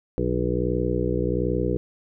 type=harmonic tone; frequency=61.3 Hz; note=B1; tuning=12 cents flat; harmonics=1 / 2 / 3 / 5 / 6 / 7 / 8; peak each=-29 / -29 / -29 / -29 / -29 / -29 / -29 dBFS; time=0.18-1.77 s; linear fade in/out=0 ms; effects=none